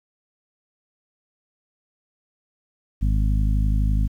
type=harmonic tone; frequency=51.91 Hz; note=G#1; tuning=in tune; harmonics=1 / 2 / 3 / 4 / 5; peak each=-18 / -25 / -30 / -31 / -35 dBFS; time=3.01-4.08 s; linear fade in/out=20 ms; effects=9-bit